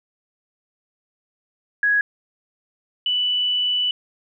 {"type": "tone pair in turn", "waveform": "sine", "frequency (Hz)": [1665, 2972], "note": ["G#6", "F#7"], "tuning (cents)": [4, 7], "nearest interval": "minor seventh", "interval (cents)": 1003, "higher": "second", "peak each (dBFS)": [-15, -18], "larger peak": "first", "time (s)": [[1.83, 2.01], [3.06, 3.91]], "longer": "second", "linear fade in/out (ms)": 2, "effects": []}